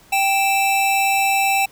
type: tone pair together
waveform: square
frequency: 784 / 2642 Hz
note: G5 / E7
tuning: 0 / +3 cents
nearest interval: octave + major sixth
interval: 2103 cents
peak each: -18 / -20 dBFS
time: 0.12-1.66 s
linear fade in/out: 10 ms
effects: pink hiss -50 dBFS RMS until 1.71 s